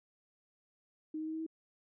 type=tone with pitch steps; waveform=sine; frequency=311.1 / 313.8 / 316.5 / 319.3 / 322.1 Hz; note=D#4 / D#4 / D#4 / D#4 / E4; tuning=0 / +15 / +30 / +45 / -40 cents; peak=-36 dBFS; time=1.14-1.465 s; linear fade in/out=5 ms; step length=65 ms; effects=none

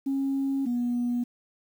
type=tone pair in turn; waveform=sine; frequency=272.6 / 242.3 Hz; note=C#4 / B3; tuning=-29 / -33 cents; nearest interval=major second; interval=204 cents; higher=first; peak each=-23 dBFS; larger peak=neither; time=0.06-0.66 / 0.66-1.24 s; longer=first; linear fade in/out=10 ms; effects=tanh soft clip ceiling -21 dBFS + 9-bit

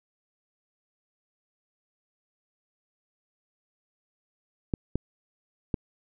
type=clicks; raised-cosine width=3 ms; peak=-13 dBFS; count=3; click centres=4.738 / 4.956 / 5.742 s; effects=none

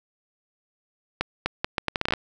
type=accelerating click train; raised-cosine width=0.3 ms; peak=-7 dBFS; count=12; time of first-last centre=1.21-2.137 s; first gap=250 ms; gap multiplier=0.74; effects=none

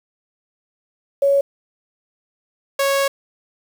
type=tone pair in turn; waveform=sine / sawtooth; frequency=558 / 552.2 Hz; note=C#5 / C#5; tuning=+11 / -7 cents; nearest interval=unison; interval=18 cents; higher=first; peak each=-12 dBFS; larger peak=neither; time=1.22-1.41 / 2.79-3.08 s; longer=second; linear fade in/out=5 ms; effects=7-bit

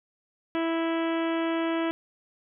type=harmonic tone; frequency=329.4 Hz; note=E4; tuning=1 cent flat; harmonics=1 / 2 / 3 / 4 / 5 / 6 / 7 / 8 / 9 / 10; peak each=-26 / -32 / -36 / -38 / -40 / -42 / -43 / -44 / -45 / -46 dBFS; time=0.55-1.91 s; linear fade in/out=0 ms; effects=none

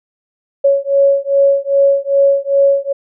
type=beating tone pair; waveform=sine; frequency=554.4 / 556.9 Hz; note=C#5 / C#5; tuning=0 / +8 cents; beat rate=2.5 Hz; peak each=-12 dBFS; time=0.64-2.93 s; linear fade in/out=10 ms; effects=none

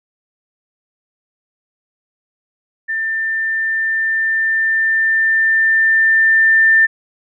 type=tone with level ramp; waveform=sine; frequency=1790 Hz; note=A6; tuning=29 cents sharp; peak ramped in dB=-17 to -7 dBFS; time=2.88-6.87 s; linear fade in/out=20 ms; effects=none

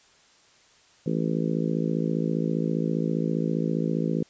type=harmonic tone; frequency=55 Hz; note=A1; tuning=in tune; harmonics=3 / 4 / 5 / 6 / 7 / 8 / 9; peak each=-27 / -29 / -31 / -33 / -34 / -35 / -36 dBFS; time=1.06-4.23 s; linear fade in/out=5 ms; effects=white hiss -58 dBFS RMS until 4.29 s + resampled to 16000 Hz

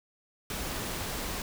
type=noise; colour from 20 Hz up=pink; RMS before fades=-35 dBFS; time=0.5-1.42 s; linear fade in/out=2 ms; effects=none

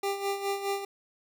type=tone with tremolo; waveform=25% pulse; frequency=397.2 Hz; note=G4; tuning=23 cents sharp; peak=-23 dBFS; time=0.03-0.85 s; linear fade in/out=5 ms; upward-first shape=sine; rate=4.8 Hz; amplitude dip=65%; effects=none

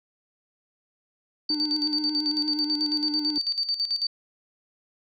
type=tone with tremolo; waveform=sine; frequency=4598 Hz; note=D8; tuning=37 cents flat; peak=-22 dBFS; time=1.49-4.07 s; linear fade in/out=5 ms; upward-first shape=square; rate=9.1 Hz; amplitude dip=70%
type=tone with vibrato; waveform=triangle; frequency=300.4 Hz; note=D4; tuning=39 cents sharp; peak=-26 dBFS; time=1.5-3.38 s; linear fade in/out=2 ms; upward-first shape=sine; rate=8.5 Hz; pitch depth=28 cents each way
effects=none

